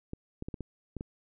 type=clicks; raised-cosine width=3 ms; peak=-24 dBFS; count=7; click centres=0.134 / 0.424 / 0.485 / 0.542 / 0.607 / 0.967 / 1.009 s; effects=none